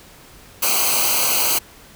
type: noise with comb filter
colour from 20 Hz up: white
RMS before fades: -18 dBFS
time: 0.62-1.59 s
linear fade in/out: 10 ms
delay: 0.56 ms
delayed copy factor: -0.85
effects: pink hiss -45 dBFS RMS until 1.95 s